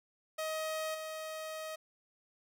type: tone with level steps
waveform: sawtooth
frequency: 630 Hz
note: D#5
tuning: 21 cents sharp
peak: -31 / -36 dBFS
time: 0.38-1.76 s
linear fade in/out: 10 ms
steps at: 0.94 s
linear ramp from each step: 10 ms
effects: none